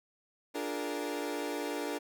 30% pulse chord, Bb dominant seventh, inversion first, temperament equal, 293.7 / 349.2 / 415.3 / 466.2 Hz, D4 / F4 / Ab4 / Bb4, 0 / 0 / 0 / 0 cents, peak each -35 / -39 / -38 / -37 dBFS, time 0.54-1.99 s, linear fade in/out 20 ms, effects none

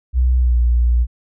sine tone with pitch glide, 62.6 to 59.6 Hz, B1 to A#1, +24 to +39 cents, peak -11 dBFS, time 0.13-1.07 s, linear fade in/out 50 ms, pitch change -85 cents, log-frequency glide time 0.38-0.57 s, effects none

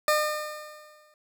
20% pulse tone with exponential decay, 606 Hz, D#5, 46 cents flat, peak -14 dBFS, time 0.08-1.14 s, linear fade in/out 1 ms, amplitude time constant 230 ms, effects none

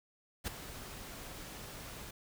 pink noise with ADSR envelope, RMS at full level -35 dBFS, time 0.44-2.11 s, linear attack 33 ms, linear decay 11 ms, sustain -12 dB, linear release 6 ms, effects none

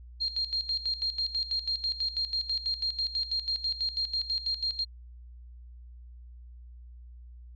sine tone with tremolo, 4212 Hz, C8, 11 cents sharp, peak -26 dBFS, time 0.2-4.85 s, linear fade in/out 20 ms, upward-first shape square, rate 6.1 Hz, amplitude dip 75%, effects added 60 Hz sine -45 dBFS peak until 7.55 s + resampled to 11025 Hz

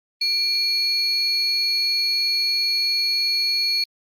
sine tone pair together, 2369 / 4357 Hz, D7 / C#8, +14 / -31 cents, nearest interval major seventh, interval 1055 cents, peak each -25 / -17 dBFS, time 0.21-3.84 s, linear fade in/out 5 ms, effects tanh soft clip ceiling -16 dBFS + Opus 32 kbps

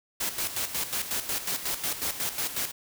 white noise with tremolo, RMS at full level -29 dBFS, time 0.2-2.72 s, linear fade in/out 10 ms, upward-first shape square, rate 5.5 Hz, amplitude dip 65%, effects none

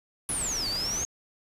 pink noise, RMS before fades -37 dBFS, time 0.29-1.04 s, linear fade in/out 2 ms
sine exponential two-way sweep, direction down then up, 10820 to 4429 to 6600 Hz, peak -28 dBFS, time 0.29-1.05 s, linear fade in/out 0 ms, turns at 0.68 s
effects resampled to 32000 Hz

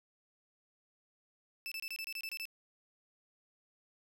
30% pulse tone bursts, 2637 Hz, E7, in tune, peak -36 dBFS, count 10, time 1.66-2.454 s, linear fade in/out 0 ms, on 56 ms, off 26 ms, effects none

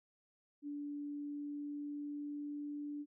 sine tone with pitch glide, 290 to 292.2 Hz, D4 to D4, -22 to -9 cents, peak -40 dBFS, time 0.62-3.06 s, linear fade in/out 50 ms, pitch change +13 cents, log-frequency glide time 0.95-2.85 s, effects none

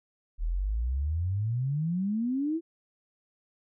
sine exponential sweep, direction up, 37.95 to 339.5 Hz, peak -26 dBFS, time 0.38-2.61 s, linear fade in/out 50 ms, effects none

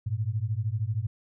sine beating tone pair, 102.2 / 115.2 Hz, G#2 / A#2, -27 / -20 cents, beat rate 13 Hz, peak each -29 dBFS, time 0.06-1.07 s, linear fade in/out 10 ms, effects none

